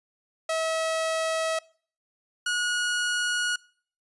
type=tone pair in turn; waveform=sawtooth; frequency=645 / 1451.7 Hz; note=E5 / F#6; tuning=-38 / -33 cents; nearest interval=octave + major second; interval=1405 cents; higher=second; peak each=-21 dBFS; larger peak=neither; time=0.49-1.59 / 2.46-3.56 s; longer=neither; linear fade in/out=5 ms; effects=noise-tail reverb RT60 0.5 s tail -24 dB re dry + resampled to 24000 Hz